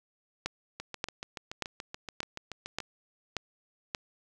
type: two click trains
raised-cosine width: 0.2 ms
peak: -14 / -21 dBFS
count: 7 / 15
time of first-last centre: 0.46-3.948 / 0.8-2.803 s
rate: 1.72 / 6.99 Hz
effects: none